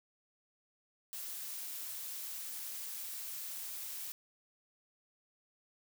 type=noise; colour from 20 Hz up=blue; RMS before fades=-43 dBFS; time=1.13-4.12 s; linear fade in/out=0 ms; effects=none